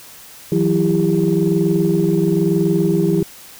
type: tone cluster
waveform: sine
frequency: 162.1 / 183.1 / 332.9 / 399.9 Hz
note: E3 / F#3 / E4 / G4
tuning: -29 / -18 / +17 / +35 cents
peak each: -18 dBFS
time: 0.52-3.23 s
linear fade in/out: 2 ms
effects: tanh soft clip ceiling -5 dBFS + white hiss -40 dBFS RMS until 3.59 s